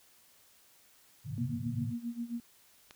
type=band-pass noise; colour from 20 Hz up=pink; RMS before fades=-37 dBFS; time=1.24-1.95 s; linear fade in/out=50 ms; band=110 to 140 Hz; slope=48 dB/octave
type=tone with tremolo; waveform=sine; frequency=235.8 Hz; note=A#3; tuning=20 cents sharp; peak=-32 dBFS; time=1.38-2.4 s; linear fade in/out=0 ms; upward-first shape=sine; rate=7.5 Hz; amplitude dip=85%
type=click; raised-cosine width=0.2 ms; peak=-31 dBFS; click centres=2.909 s
effects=white hiss -63 dBFS RMS until 2.95 s